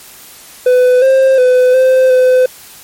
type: tone with pitch steps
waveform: triangle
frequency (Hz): 501 / 530 / 504 / 518 / 509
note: B4 / C5 / B4 / C5 / C5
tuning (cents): +25 / +22 / +35 / -17 / -48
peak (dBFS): -3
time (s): 0.66-2.46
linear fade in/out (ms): 5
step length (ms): 360
effects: white hiss -36 dBFS RMS until 2.83 s + MP3 64 kbps